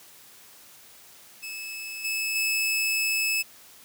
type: tone with level steps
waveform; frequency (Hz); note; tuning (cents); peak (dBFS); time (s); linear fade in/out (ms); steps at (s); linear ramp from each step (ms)
sawtooth; 2604; E7; -22; -31 / -23 / -20; 1.42-3.43; 20; 2.04 / 2.35; 10
effects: white hiss -51 dBFS RMS until 3.84 s + high-pass 80 Hz 12 dB/octave